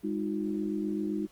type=tone cluster; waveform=sine; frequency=203.8 / 311.2 / 358.9 Hz; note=G#3 / D#4 / F4; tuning=-32 / 0 / +47 cents; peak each=-33 / -32 / -36 dBFS; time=0.03-1.27 s; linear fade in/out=20 ms; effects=pink hiss -61 dBFS RMS until 1.31 s + Opus 32 kbps